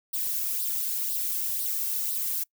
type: noise with flanger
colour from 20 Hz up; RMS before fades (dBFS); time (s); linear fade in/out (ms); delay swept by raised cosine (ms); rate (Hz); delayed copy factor
violet; -29; 0.13-2.44; 10; 0.21 to 1.91; 2; +0.65
effects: noise-tail reverb RT60 0.1 s tail -25 dB re dry